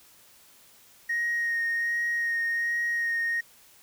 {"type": "tone with vibrato", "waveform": "triangle", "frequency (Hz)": 1868, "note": "A#6", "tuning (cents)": 3, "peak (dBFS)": -22, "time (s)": [1.09, 3.41], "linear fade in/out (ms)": 10, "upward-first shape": "sine", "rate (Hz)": 1.3, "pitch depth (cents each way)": 14, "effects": ["tanh soft clip ceiling -21 dBFS", "white hiss -56 dBFS RMS until 3.82 s"]}